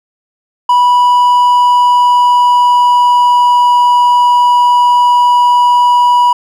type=tone with pitch glide; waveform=triangle; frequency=981 to 975.3 Hz; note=B5 to B5; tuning=-12 to -22 cents; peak=-3 dBFS; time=0.69-6.33 s; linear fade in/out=5 ms; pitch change=-10 cents; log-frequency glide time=1.21-3.71 s; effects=none